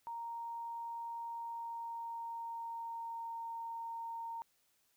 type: tone with pitch glide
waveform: sine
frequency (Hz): 930 to 920.4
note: A#5 to A#5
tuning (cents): -4 to -22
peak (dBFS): -40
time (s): 0.07-4.42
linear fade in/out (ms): 0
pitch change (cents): -18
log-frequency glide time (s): 1.25-3.45
effects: white hiss -75 dBFS RMS until 4.96 s